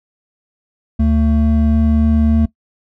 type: tone pair together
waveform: triangle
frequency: 74.8 / 224.1 Hz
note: D2 / A3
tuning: +32 / +32 cents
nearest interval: octave + perfect fifth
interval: 1900 cents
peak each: -11 dBFS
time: 0.99-2.46 s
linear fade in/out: 10 ms
effects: noise-tail reverb RT60 0.1 s tail -19 dB re dry